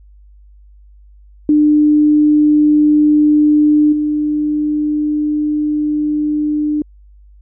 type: tone with level steps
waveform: sine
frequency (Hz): 299.9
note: D4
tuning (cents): +36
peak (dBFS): -7 / -13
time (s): 1.49-6.82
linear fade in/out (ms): 2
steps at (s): 3.92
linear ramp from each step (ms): 10
effects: added 50 Hz sine -40 dBFS peak until 7.41 s